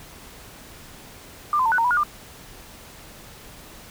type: tone with pitch steps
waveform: sine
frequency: 1193 / 1024 / 901 / 1486 / 920 / 984 / 1430 / 1197 Hz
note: D6 / C6 / A5 / F#6 / A#5 / B5 / F6 / D6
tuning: +27 / -38 / +41 / +7 / -23 / -7 / +41 / +33 cents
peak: -17 dBFS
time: 1.53-2.034 s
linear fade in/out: 2 ms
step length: 63 ms
effects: pink hiss -44 dBFS RMS until 3.9 s